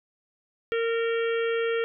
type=harmonic tone; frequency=460 Hz; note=A#4; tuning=23 cents flat; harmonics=1 / 3 / 4 / 5 / 6 / 7; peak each=-24 / -34 / -36 / -38 / -40 / -41 dBFS; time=0.72-1.84 s; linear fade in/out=0 ms; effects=none